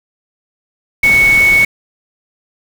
sine tone in noise, 2217 Hz, C#7, in tune, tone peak -6 dBFS, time 1.03-1.65 s, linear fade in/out 5 ms, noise pink, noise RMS -22 dBFS, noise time 1.03-1.65 s, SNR +13 dB, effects none

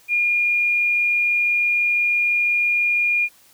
sine tone, 2422 Hz, D#7, 47 cents flat, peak -16 dBFS, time 0.08-3.29 s, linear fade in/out 50 ms, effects white hiss -53 dBFS RMS until 3.53 s

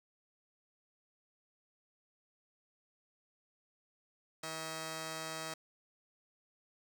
5% pulse tone pair together, 160.1 / 640.4 Hz, D#3 / D#5, +50 / +50 cents, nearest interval 2 octaves, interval 2400 cents, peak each -32 / -33 dBFS, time 4.43-5.54 s, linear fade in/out 5 ms, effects none

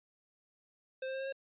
square tone with pitch steps, 523.3 / 527.9 / 532.4 / 537.1 / 541.8 Hz, C5 / C5 / C5 / C5 / C#5, 0 / +15 / +30 / +45 / -40 cents, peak -37 dBFS, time 1.02-1.325 s, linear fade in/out 5 ms, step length 61 ms, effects resampled to 8000 Hz

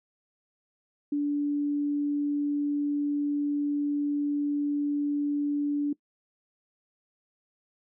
sine tone, 290 Hz, D4, 22 cents flat, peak -24 dBFS, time 1.12-5.93 s, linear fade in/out 5 ms, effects noise-tail reverb RT60 0.1 s tail -21 dB re dry

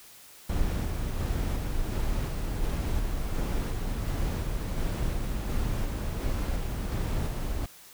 brown noise with tremolo, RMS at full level -28 dBFS, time 0.49-7.66 s, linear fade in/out 5 ms, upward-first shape square, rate 1.4 Hz, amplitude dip 25%, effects white hiss -51 dBFS RMS until 7.93 s

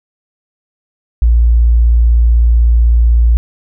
triangle tone with tanh clipping, 58 Hz, A#1, 8 cents flat, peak -5 dBFS, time 1.22-3.37 s, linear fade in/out 0 ms, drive 4 dB, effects none

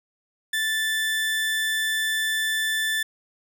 30% pulse tone, 1760 Hz, A6, in tune, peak -20 dBFS, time 0.53-3.03 s, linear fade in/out 5 ms, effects none

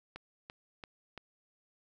click train, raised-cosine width 0.3 ms, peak -28 dBFS, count 4, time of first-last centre 0.16-1.177 s, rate 2.95 Hz, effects none

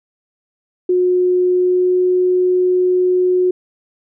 sine tone with pitch glide, 362.3 to 364.4 Hz, F#4 to F#4, -36 to -26 cents, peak -11 dBFS, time 0.89-3.51 s, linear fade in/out 5 ms, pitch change +10 cents, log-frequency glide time 1.53-1.98 s, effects none

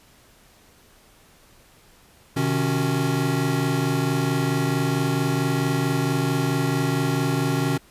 square tone cluster, 129 / 153.5 / 276.3 / 366.7 Hz, C3 / D#3 / C#4 / F#4, -24 / -23 / -6 / -15 cents, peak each -26 / -26 / -26 / -31 dBFS, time 2.36-7.78 s, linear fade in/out 10 ms, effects pink hiss -54 dBFS RMS until 7.9 s + resampled to 32000 Hz

